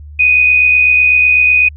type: tone with amplitude modulation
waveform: sine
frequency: 2489 Hz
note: D#7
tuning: in tune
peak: -4 dBFS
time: 0.19-1.69 s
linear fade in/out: 10 ms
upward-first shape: sine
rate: 68 Hz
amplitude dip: 45%
effects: added 74 Hz sine -29 dBFS peak until 1.76 s